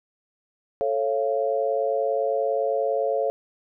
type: chord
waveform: sine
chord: A augmented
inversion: none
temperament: just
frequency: 440 / 550 / 687.5 Hz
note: A4 / C#5 / E#5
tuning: 0 / -14 / -27 cents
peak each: -26 / -24 / -27 dBFS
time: 0.81-3.3 s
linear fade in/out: 0 ms
effects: none